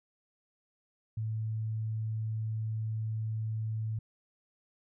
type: tone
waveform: sine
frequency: 110 Hz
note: A2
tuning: in tune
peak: -31 dBFS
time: 1.17-3.99 s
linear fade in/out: 5 ms
effects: none